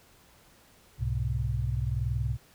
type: tone cluster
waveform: sine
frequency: 65.6 / 106.1 / 127.2 Hz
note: C2 / G#2 / C3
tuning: +5 / +38 / -48 cents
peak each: -31 dBFS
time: 0.98-2.38 s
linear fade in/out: 50 ms
effects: pink hiss -59 dBFS RMS until 2.54 s